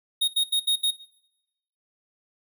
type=tone bursts at uneven times; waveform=square; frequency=3729 Hz; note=A#7; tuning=in tune; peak=-20 dBFS; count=5; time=0.21-0.28 / 0.36-0.44 / 0.52-0.6 / 0.67-0.76 / 0.83-0.91 s; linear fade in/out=10 ms; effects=noise-tail reverb RT60 0.9 s tail -20 dB re dry